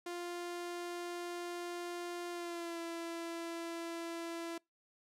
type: tone with pitch glide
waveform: sawtooth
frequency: 349.3 to 335.5 Hz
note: F4 to E4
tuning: 0 to +31 cents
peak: -36 dBFS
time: 0.06-4.58 s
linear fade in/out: 5 ms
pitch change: -69 cents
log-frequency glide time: 2.31-2.8 s
effects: noise-tail reverb RT60 0.2 s tail -26 dB re dry + low-pass 12000 Hz 12 dB/octave